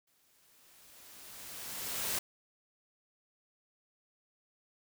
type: noise with exponential growth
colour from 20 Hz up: white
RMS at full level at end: -33 dBFS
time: 0.07-2.19 s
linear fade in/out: 5 ms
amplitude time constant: 460 ms
effects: none